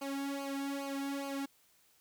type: tone with flanger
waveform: sawtooth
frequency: 277.2 Hz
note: C#4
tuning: in tune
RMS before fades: -38 dBFS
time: 0.01-1.46 s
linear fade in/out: 10 ms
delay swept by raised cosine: 0.54 to 2.04 ms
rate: 2.4 Hz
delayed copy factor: -0.95
effects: white hiss -68 dBFS RMS until 2 s